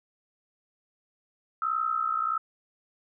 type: tone pair together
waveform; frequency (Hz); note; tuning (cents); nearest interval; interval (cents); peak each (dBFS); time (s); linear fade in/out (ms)
sine; 1270.7 / 1332; D#6 / E6; +36 / +18; minor second; 82; -28; 1.62-2.38; 2
effects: none